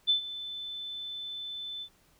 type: tone with ADSR envelope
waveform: sine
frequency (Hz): 3520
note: A7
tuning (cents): 0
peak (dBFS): -20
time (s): 0.07-1.89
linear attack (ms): 26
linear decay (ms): 110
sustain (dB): -16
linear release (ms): 71
effects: pink hiss -65 dBFS RMS until 2.19 s